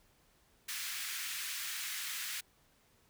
pink high-pass noise, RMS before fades -40 dBFS, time 0.68-2.41 s, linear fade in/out 10 ms, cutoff 1600 Hz, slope 24 dB/octave, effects pink hiss -69 dBFS RMS until 3.09 s

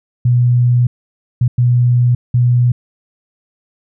sine tone bursts at uneven times, 122.4 Hz, B2, 15 cents flat, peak -8 dBFS, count 4, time 0.25-0.87 / 1.41-1.48 / 1.58-2.15 / 2.34-2.72 s, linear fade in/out 5 ms, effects none

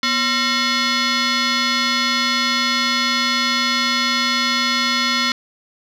sine tone with frequency modulation, 1047 Hz, C6, 1 cent sharp, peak -14 dBFS, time 0.03-5.32 s, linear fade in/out 2 ms, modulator 803 Hz, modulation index 4.9, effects tanh soft clip ceiling -13 dBFS

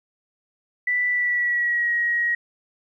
sine tone with pitch glide, 1975.5 to 1895 Hz, B6 to A#6, 0 to +28 cents, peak -19 dBFS, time 0.87-2.35 s, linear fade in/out 5 ms, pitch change -72 cents, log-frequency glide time 1.09-1.91 s, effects 10-bit

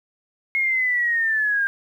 sine linear sweep, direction down, 2166 to 1595 Hz, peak -18 dBFS, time 0.55-1.67 s, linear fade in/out 0 ms, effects 9-bit

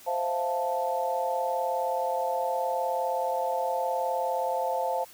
sine chord, F major seventh, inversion second, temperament equal, 523.3 / 659.3 / 698.5 / 880 Hz, C5 / E5 / F5 / A5, 0 / 0 / 0 / 0 cents, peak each -30 / -36 / -31 / -30 dBFS, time 0.06-5.05 s, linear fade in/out 20 ms, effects white hiss -51 dBFS RMS until 5.13 s

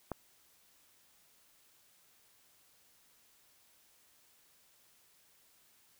click, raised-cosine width 1 ms, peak -22 dBFS, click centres 0.117 s, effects white hiss -67 dBFS RMS until 5.99 s

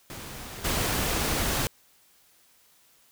pink noise with level steps, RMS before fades -40 / -27 dBFS, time 0.1-1.67 s, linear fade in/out 0 ms, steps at 0.64 s, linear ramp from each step 10 ms, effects white hiss -61 dBFS RMS until 3.11 s

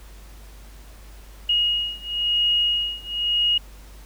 sine beating tone pair, 2877 / 2877.98 Hz, F#7 / F#7, -49 / -49 cents, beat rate 0.98 Hz, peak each -22 / -23 dBFS, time 1.49-3.58 s, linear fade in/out 5 ms, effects added 50 Hz sine -41 dBFS peak until 4.05 s + pink hiss -50 dBFS RMS until 4.05 s

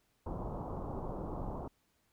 pink low-pass noise, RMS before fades -40 dBFS, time 0.26-1.68 s, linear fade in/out 5 ms, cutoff 1100 Hz, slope 48 dB/octave, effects pink hiss -75 dBFS RMS until 2.12 s

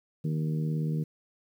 harmonic tone, 77.8 Hz, D#2, in tune, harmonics 2 / 3 / 4 / 5 / 6, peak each -27 / -37 / -42 / -44 / -44 dBFS, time 0.24-1.04 s, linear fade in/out 10 ms, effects 10-bit

